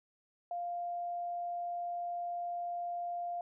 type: tone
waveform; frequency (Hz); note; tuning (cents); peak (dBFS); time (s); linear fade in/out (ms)
sine; 698.5; F5; 0; -35; 0.51-3.41; 2
effects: none